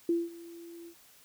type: tone with ADSR envelope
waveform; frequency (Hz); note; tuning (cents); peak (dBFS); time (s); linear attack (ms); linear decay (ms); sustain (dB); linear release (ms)
sine; 339; E4; +49; -23; 0.09-0.95; 3; 200; -21; 79
effects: white hiss -59 dBFS RMS until 1.24 s